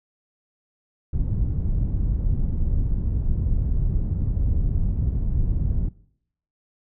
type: low-pass noise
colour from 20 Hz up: pink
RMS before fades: -22 dBFS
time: 1.13-5.89 s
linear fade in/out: 5 ms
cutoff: 120 Hz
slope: 12 dB/octave
effects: noise-tail reverb RT60 0.7 s tail -21 dB re dry